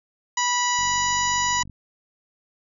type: harmonic tone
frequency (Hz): 980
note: B5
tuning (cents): -14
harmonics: 1 / 2 / 3 / 4 / 5 / 6 / 7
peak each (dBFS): -23 / -27 / -31 / -33 / -34 / -31 / -27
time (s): 0.37-1.63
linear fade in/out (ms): 5
type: click train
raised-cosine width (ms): 5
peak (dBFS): -31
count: 44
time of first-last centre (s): 0.79-1.697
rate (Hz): 47.4
effects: none